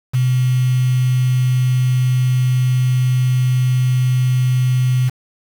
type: tone with quantisation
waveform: sine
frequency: 127 Hz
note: B2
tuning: 49 cents sharp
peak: -12 dBFS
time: 0.13-5.1 s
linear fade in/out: 20 ms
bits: 5
effects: none